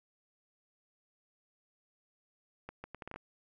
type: accelerating click train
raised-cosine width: 0.5 ms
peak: -28 dBFS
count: 8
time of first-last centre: 2.69-3.16 s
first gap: 150 ms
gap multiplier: 0.71
effects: none